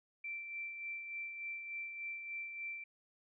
sine tone with tremolo, 2344 Hz, D7, 4 cents flat, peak -39 dBFS, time 0.24-2.84 s, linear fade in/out 5 ms, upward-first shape sine, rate 3.4 Hz, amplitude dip 45%, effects none

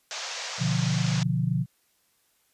white band-pass noise, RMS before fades -35 dBFS, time 0.11-1.23 s, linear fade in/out 0 ms, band 480 to 6700 Hz, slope 48 dB/octave
sine chord, B diminished, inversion none, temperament equal, 123.47 / 146.83 / 174.61 Hz, B2 / D3 / F3, 0 / 0 / 0 cents, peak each -27 dBFS, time 0.58-1.66 s, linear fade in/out 50 ms
effects white hiss -68 dBFS RMS until 2.53 s + resampled to 32000 Hz

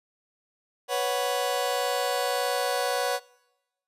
sawtooth chord, B suspended second, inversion none, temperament just, 493.9 / 555.6 / 740.8 Hz, B4 / C#5 / F#5, 0 / +4 / +2 cents, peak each -25 dBFS, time 0.88-3.2 s, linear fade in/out 50 ms, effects noise-tail reverb RT60 1.0 s tail -23 dB re dry + resampled to 32000 Hz

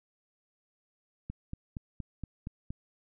click train, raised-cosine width 5 ms, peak -25 dBFS, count 7, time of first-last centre 1.3-2.705 s, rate 4.27 Hz, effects none

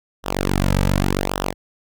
sawtooth tone with flanger, 47.44 Hz, F#1, 44 cents sharp, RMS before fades -20 dBFS, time 0.23-1.54 s, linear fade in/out 50 ms, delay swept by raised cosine 0.44 to 2.84 ms, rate 0.87 Hz, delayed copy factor -0.9, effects none

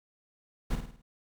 brown noise with echo, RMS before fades -29 dBFS, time 0.7-0.76 s, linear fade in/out 10 ms, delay 52 ms, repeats 5, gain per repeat -6 dB, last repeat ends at 1.02 s, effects none

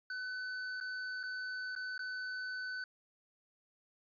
square tone with dropouts, 1507 Hz, F#6, 31 cents sharp, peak -39 dBFS, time 0.1-2.84 s, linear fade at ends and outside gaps 2 ms, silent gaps 0.802-0.81 / 1.231-1.236 / 1.752-1.762 / 1.979-1.992 s, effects resampled to 11025 Hz

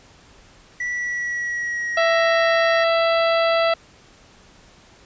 triangle tone with pitch glide, 1956 to 1863.4 Hz, B6 to A#6, -17 to -1 cents, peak -21 dBFS, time 0.8-2.84 s, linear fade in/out 5 ms, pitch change -84 cents, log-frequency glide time 0.91-2.46 s
harmonic tone, 664 Hz, E5, 12 cents sharp, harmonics 1 / 2 / 3 / 4 / 5 / 6 / 7, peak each -17 / -23 / -27 / -29 / -31 / -33 / -34 dBFS, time 1.97-3.74 s, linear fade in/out 5 ms
effects pink hiss -50 dBFS RMS until 5.05 s + resampled to 16000 Hz

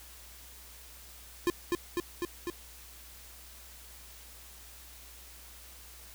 square tone with echo, 349.2 Hz, F4, in tune, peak -25 dBFS, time 1.47-1.5 s, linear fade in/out 0 ms, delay 250 ms, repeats 4, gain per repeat -2 dB, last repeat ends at 2.5 s, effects added 60 Hz sine -54 dBFS peak until 6.14 s + white hiss -52 dBFS RMS until 6.14 s

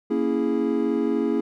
triangle chord, A# half-diminished seventh, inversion none, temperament equal, 233.1 / 277.2 / 329.6 / 415.3 Hz, A#3 / C#4 / E4 / G#4, 0 / 0 / 0 / 0 cents, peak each -24 dBFS, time 0.1-1.41 s, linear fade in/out 10 ms, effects none

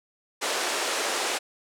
pink band-pass noise, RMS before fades -28 dBFS, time 0.41-1.39 s, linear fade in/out 20 ms, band 390 to 9500 Hz, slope 24 dB/octave, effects none

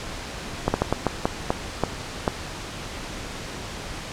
slowing click train, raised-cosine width 1 ms, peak -5 dBFS, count 9, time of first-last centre 0.68-2.278 s, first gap 60 ms, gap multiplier 1.33, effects pink hiss -34 dBFS RMS until 4.12 s + low-pass 7000 Hz 12 dB/octave

